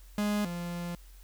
45% pulse tone pair in turn, 207.7 / 173.6 Hz, G#3 / F3, 0 / -10 cents, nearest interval minor third, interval 310 cents, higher first, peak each -27 / -34 dBFS, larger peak first, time 0.18-0.45 / 0.45-0.95 s, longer second, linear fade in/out 2 ms, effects added 45 Hz sine -49 dBFS peak until 1.23 s + white hiss -61 dBFS RMS until 1.23 s

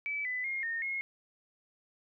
sine tone with pitch steps, 2302 / 2002 / 2135 / 1836 / 2159 Hz, D7 / B6 / C7 / A#6 / C#7, -35 / +23 / +34 / -27 / -46 cents, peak -32 dBFS, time 0.06-1.01 s, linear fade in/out 0 ms, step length 190 ms, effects none

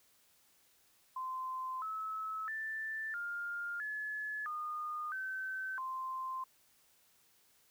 sine tone with pitch steps, 1035 / 1296 / 1767 / 1407 / 1711 / 1223 / 1536 / 1043 Hz, C6 / E6 / A6 / F6 / A6 / D#6 / G6 / C6, -19 / -30 / +7 / +12 / -49 / -30 / -36 / -6 cents, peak -37 dBFS, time 1.16-6.44 s, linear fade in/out 5 ms, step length 660 ms, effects white hiss -69 dBFS RMS until 7.7 s

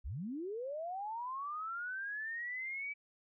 sine linear sweep, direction up, 42.76 to 2308 Hz, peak -38 dBFS, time 0.04-2.94 s, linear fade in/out 20 ms, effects none

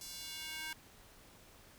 square tone with high-pass filter sweep, 314.5 Hz, D#4, 19 cents sharp, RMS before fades -45 dBFS, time 0.01-0.73 s, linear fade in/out 2 ms, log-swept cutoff 5600 to 1600 Hz, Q 1.3, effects pink hiss -60 dBFS RMS until 1.78 s

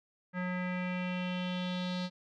square tone with low-pass filter sweep, 181.1 Hz, F#3, 37 cents flat, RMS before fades -35 dBFS, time 0.33-2.1 s, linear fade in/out 50 ms, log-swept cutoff 1800 to 4300 Hz, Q 3.8, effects none

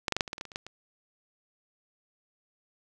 clicks, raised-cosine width 0.2 ms, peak -10 / -9 / -10 / -7 / -21 / -16 / -24 / -18 / -27 / -28 / -16 / -25 dBFS, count 12, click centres 0.082 / 0.123 / 0.166 / 0.208 / 0.278 / 0.331 / 0.381 / 0.411 / 0.453 / 0.518 / 0.559 / 0.666 s, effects none

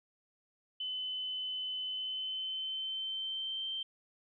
sine tone with pitch glide, 3028 to 3128 Hz, F#7 to G7, +39 to -4 cents, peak -35 dBFS, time 0.8-3.83 s, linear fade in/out 5 ms, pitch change +57 cents, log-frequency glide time 1.84-3.66 s, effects none

